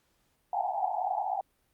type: band-pass noise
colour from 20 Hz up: white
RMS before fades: -31 dBFS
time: 0.53-1.41 s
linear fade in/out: 2 ms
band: 700 to 850 Hz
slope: 96 dB/octave
effects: pink hiss -72 dBFS RMS until 1.73 s + Opus 48 kbps